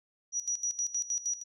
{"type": "tone with tremolo", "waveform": "sine", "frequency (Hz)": 5820, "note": "F#8", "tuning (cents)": -29, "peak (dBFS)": -28, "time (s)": [0.32, 1.44], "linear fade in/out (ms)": 50, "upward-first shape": "square", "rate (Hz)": 6.4, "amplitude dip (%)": 80, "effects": []}